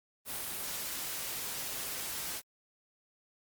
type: noise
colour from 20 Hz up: white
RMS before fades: -38 dBFS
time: 0.25-2.42 s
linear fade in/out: 50 ms
effects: Opus 32 kbps